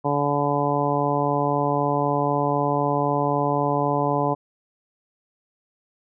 harmonic tone, 143.9 Hz, D3, 35 cents flat, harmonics 1 / 2 / 3 / 4 / 5 / 6 / 7, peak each -27 / -27 / -27 / -27 / -27 / -27 / -27 dBFS, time 0.04-4.35 s, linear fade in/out 20 ms, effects none

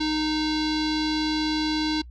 square tone with low-pass filter, 308.6 Hz, D#4, 14 cents flat, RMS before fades -25 dBFS, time 0-2.02 s, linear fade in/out 10 ms, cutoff 4300 Hz, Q 5.9, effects noise-tail reverb RT60 0.1 s tail -26 dB re dry + added 60 Hz sine -40 dBFS peak until 2.1 s

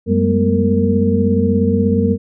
sine tone cluster, 93.8 / 193.3 / 209.9 / 242 / 460.5 Hz, F#2 / G3 / G#3 / B3 / A#4, +24 / -24 / +19 / -35 / -21 cents, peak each -18 dBFS, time 0.06-2.18 s, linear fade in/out 50 ms, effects none

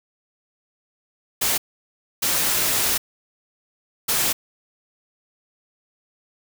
white noise bursts at uneven times, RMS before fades -21 dBFS, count 3, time 1.41-1.58 / 2.22-2.98 / 4.08-4.33 s, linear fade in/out 10 ms, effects none

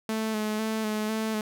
sawtooth tone with vibrato, 216.9 Hz, A3, 25 cents flat, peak -23 dBFS, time 0.09-1.41 s, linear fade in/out 2 ms, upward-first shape square, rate 2 Hz, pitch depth 24 cents each way, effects none

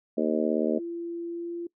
harmonic tone, 77.78 Hz, D#2, in tune, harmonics 3 / 4 / 5 / 6 / 7 / 8, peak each -28 / -29 / -30 / -31 / -31 / -32 dBFS, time 0.17-0.79 s, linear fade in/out 10 ms
sine tone with pitch glide, 340.2 to 342.8 Hz, F4 to F4, -45 to -32 cents, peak -31 dBFS, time 0.79-1.67 s, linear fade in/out 5 ms, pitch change +13 cents, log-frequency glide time 1.28-1.54 s
effects noise-tail reverb RT60 0.1 s tail -22 dB re dry

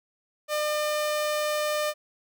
sawtooth tone, 602 Hz, D5, 43 cents sharp, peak -21 dBFS, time 0.48-1.94 s, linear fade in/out 50 ms, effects none

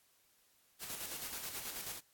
white noise with tremolo, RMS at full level -42 dBFS, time 0.79-2.01 s, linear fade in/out 50 ms, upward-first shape square, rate 9.3 Hz, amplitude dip 40%, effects white hiss -71 dBFS RMS until 2.13 s + AAC 64 kbps

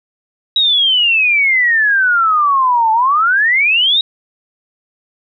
sine exponential two-way sweep, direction down then up, 3858 to 868 to 3858 Hz, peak -9 dBFS, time 0.56-4.01 s, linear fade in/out 2 ms, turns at 2.92 s, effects none

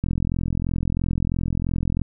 click train, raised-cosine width 5 ms, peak -11 dBFS, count 86, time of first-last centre 0.04-2.017 s, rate 43 Hz, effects none

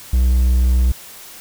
triangle tone, 62.3 Hz, B1, 16 cents sharp, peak -9 dBFS, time 0.13-0.92 s, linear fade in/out 5 ms, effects white hiss -38 dBFS RMS until 1.4 s

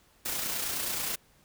white noise with amplitude modulation, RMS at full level -31 dBFS, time 0.25-1.16 s, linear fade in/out 10 ms, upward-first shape sine, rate 29.4 Hz, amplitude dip 35%, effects pink hiss -63 dBFS RMS until 1.44 s

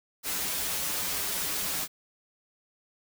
white noise with comb filter, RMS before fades -31 dBFS, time 0.23-1.88 s, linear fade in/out 50 ms, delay 8.5 ms, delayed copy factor -0.85, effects none

